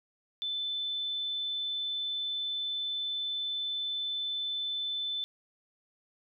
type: tone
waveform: sine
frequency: 3520 Hz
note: A7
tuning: in tune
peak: -31 dBFS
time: 0.42-5.24 s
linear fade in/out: 0 ms
effects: none